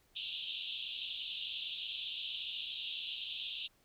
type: band-pass noise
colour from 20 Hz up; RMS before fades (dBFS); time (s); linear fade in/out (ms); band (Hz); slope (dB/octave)
white; -42; 0.15-3.68; 20; 2700 to 3800; 96
effects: pink hiss -71 dBFS RMS until 3.84 s